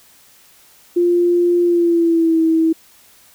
sine tone with pitch glide, 349.2 to 323.9 Hz, F4 to E4, 0 to -30 cents, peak -11 dBFS, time 0.96-2.73 s, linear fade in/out 10 ms, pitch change -130 cents, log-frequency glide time 1.63-2.4 s, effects white hiss -49 dBFS RMS until 3.34 s

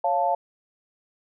sine chord, Db augmented, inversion none, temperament equal, 554.4 / 698.5 / 880 Hz, Db5 / F5 / A5, 0 / 0 / 0 cents, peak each -27 / -23 / -24 dBFS, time 0.04-0.35 s, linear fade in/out 5 ms, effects none

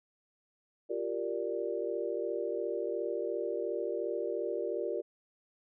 sine chord, G minor seventh, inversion third, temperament equal, 349.2 / 392 / 466.2 / 587.3 Hz, F4 / G4 / Bb4 / D5, 0 / 0 / 0 / 0 cents, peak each -38 / -37 / -36 / -38 dBFS, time 0.89-5.02 s, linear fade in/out 20 ms, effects none

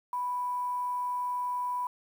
sine tone with quantisation, 987.8 Hz, B5, in tune, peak -29 dBFS, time 0.13-1.87 s, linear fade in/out 2 ms, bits 9, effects none

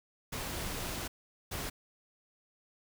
pink noise bursts at uneven times, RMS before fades -38 dBFS, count 2, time 0.32-1.08 / 1.51-1.7 s, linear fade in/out 10 ms, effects none

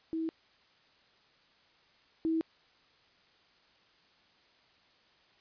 sine tone pair in turn, 323.5 / 323.5 Hz, E4 / E4, -32 / -32 cents, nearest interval unison, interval 0 cents, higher neither, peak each -31 / -27 dBFS, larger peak second, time 0.13-0.29 / 2.25-2.41 s, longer neither, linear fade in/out 0 ms, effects white hiss -65 dBFS RMS until 5.4 s + resampled to 11025 Hz

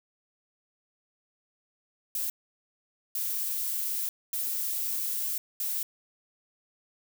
violet noise bursts at uneven times, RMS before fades -31 dBFS, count 4, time 2.15-2.3 / 3.15-4.09 / 4.33-5.38 / 5.6-5.83 s, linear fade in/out 2 ms, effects none

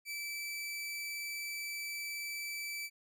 sawtooth tone, 2317 Hz, D7, 24 cents flat, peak -35 dBFS, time 0.05-2.9 s, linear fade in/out 50 ms, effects none

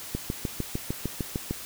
click train, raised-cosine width 3 ms, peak -15 dBFS, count 10, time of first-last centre 0.15-1.51 s, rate 6.62 Hz, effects white hiss -40 dBFS RMS until 1.65 s

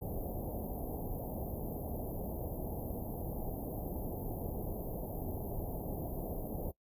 pink band-stop noise, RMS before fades -39 dBFS, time 0.01-6.72 s, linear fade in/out 20 ms, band 790 to 13000 Hz, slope 48 dB/octave, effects noise-tail reverb RT60 0.1 s tail -21 dB re dry + resampled to 32000 Hz

